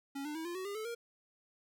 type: tone with pitch steps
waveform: square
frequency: 277.2 / 298.8 / 322.1 / 347.2 / 374.3 / 403.5 / 435 / 468.9 Hz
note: C#4 / D4 / E4 / F4 / F#4 / G#4 / A4 / A#4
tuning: 0 / +30 / -40 / -10 / +20 / -50 / -20 / +10 cents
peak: -39 dBFS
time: 0.15-0.95 s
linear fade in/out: 10 ms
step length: 100 ms
effects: none